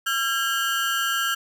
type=ring-modulated tone; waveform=30% pulse; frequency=1491 Hz; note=F#6; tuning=13 cents sharp; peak=-16 dBFS; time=0.06-1.35 s; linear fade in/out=10 ms; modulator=127 Hz; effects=none